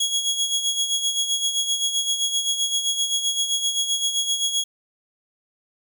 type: tone with tremolo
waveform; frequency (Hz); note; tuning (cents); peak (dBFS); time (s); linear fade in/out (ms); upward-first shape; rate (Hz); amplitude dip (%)
25% pulse; 3322; G#7; 0; -15; 0-4.64; 5; sine; 7.7; 60
effects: none